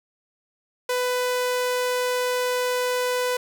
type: tone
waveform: sawtooth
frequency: 498.2 Hz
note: B4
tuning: 15 cents sharp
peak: -18 dBFS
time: 0.89-3.37 s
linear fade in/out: 5 ms
effects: none